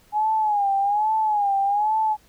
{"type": "tone with vibrato", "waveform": "sine", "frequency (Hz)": 830.6, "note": "G#5", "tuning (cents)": 0, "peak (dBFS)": -18, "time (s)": [0.12, 2.17], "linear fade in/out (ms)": 50, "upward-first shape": "sine", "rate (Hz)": 1.2, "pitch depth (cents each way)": 95, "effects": ["pink hiss -57 dBFS RMS until 2.28 s"]}